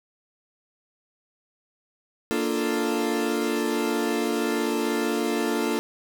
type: chord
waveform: 40% pulse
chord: Bb major seventh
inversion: none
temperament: equal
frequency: 233.1 / 293.7 / 349.2 / 440 Hz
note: Bb3 / D4 / F4 / A4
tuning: 0 / 0 / 0 / 0 cents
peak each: -28 dBFS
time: 2.31-5.79 s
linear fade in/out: 0 ms
effects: none